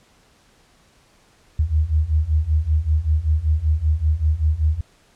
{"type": "beating tone pair", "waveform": "sine", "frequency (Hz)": [74.6, 79.8], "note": ["D2", "D#2"], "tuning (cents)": [28, 44], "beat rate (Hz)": 5.2, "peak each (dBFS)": [-20, -18], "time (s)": [1.59, 4.81], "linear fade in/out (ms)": 5, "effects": ["pink hiss -56 dBFS RMS until 5.15 s", "low-pass 9000 Hz 12 dB/octave"]}